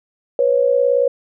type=tone pair together; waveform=sine; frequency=491.3 / 550 Hz; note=B4 / C#5; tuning=-9 / -14 cents; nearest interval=major second; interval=195 cents; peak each=-15 dBFS; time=0.39-1.08 s; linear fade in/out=2 ms; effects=none